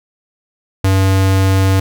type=tone; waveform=square; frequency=95.9 Hz; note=G2; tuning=37 cents flat; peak=-10 dBFS; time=0.84-1.8 s; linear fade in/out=5 ms; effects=none